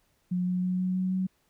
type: tone with pitch steps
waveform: sine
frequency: 180.1 / 181.46 / 182.83 / 184.2 / 185.59 / 186.99 Hz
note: F#3 / F#3 / F#3 / F#3 / F#3 / F#3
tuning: -46 / -33 / -20 / -7 / +6 / +19 cents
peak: -25 dBFS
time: 0.31-1.27 s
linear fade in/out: 10 ms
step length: 160 ms
effects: pink hiss -70 dBFS RMS until 1.49 s